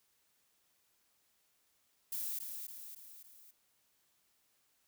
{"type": "noise with echo", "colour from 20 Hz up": "violet", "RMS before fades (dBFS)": -39, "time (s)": [2.12, 2.39], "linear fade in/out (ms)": 5, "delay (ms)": 280, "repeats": 4, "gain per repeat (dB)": -5, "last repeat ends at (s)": 3.51, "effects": ["white hiss -75 dBFS RMS until 4.87 s"]}